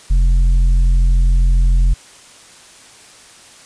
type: tone with tanh clipping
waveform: triangle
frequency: 43.65 Hz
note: F1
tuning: in tune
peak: -10 dBFS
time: 0.1-1.94 s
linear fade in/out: 10 ms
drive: 10 dB
effects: white hiss -42 dBFS RMS until 3.65 s + resampled to 22050 Hz